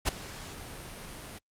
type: noise with ADSR envelope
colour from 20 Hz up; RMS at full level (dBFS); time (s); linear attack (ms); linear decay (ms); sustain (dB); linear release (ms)
pink; -25; 0.05-1.39; 31; 13; -18; 14
effects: low-pass 12000 Hz 12 dB/octave + Opus 48 kbps